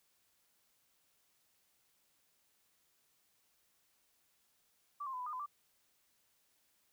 sine tone with pitch steps, 1161 / 1061 / 1008 / 995 / 1219 / 1014 / 1170 Hz, D6 / C6 / B5 / B5 / D#6 / B5 / D6, -20 / +24 / +35 / +13 / -36 / +45 / -7 cents, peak -39 dBFS, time 5-5.462 s, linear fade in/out 10 ms, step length 66 ms, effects white hiss -75 dBFS RMS until 6.92 s

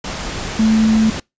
sine tone in noise, 220 Hz, A3, in tune, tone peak -10 dBFS, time 0.59-1.1 s, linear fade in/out 5 ms, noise pink, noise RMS -25 dBFS, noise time 0.04-1.2 s, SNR +12 dB, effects noise-tail reverb RT60 0.2 s tail -25 dB re dry + resampled to 16000 Hz

